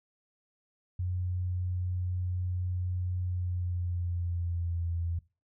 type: tone with pitch glide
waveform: sine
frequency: 90.4 to 84.83 Hz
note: F#2 to F2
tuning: -40 to -50 cents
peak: -29 dBFS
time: 0.99-5.19 s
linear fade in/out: 5 ms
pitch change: -110 cents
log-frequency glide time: 3.28-4.88 s
effects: noise-tail reverb RT60 0.3 s tail -21 dB re dry